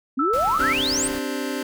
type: exponential sweep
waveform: sine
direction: up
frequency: 246.9 to 9200 Hz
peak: -21 dBFS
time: 0.17-1.08 s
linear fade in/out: 10 ms
type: tone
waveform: sine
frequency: 1318.5 Hz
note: E6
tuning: in tune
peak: -20 dBFS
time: 0.19-0.73 s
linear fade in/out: 5 ms
type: noise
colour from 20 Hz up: pink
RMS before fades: -35 dBFS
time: 0.33-1.19 s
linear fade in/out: 5 ms
type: chord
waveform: sawtooth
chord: C suspended second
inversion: none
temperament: just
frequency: 261.6 / 294.3 / 392.4 Hz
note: C4 / D4 / G4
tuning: 0 / +4 / +2 cents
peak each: -24 / -25 / -27 dBFS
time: 0.59-1.63 s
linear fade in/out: 5 ms
effects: none